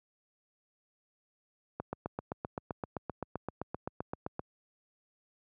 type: click train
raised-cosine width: 1 ms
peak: -21 dBFS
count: 21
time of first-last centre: 1.8-4.394 s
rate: 7.71 Hz
effects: high-pass 80 Hz 12 dB/octave